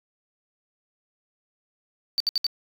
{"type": "tone bursts", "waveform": "sine", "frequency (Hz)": 4588, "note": "D8", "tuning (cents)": -41, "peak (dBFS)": -18, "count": 4, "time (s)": [2.18, 2.466], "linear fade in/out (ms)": 0, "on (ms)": 22, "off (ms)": 66, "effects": ["tanh soft clip ceiling -18 dBFS"]}